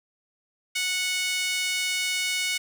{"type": "tone with high-pass filter", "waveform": "5% pulse", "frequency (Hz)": 736, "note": "F#5", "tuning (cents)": -9, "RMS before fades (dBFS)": -27, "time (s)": [0.75, 2.58], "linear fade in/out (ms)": 10, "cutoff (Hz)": 2200, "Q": 2.8, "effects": []}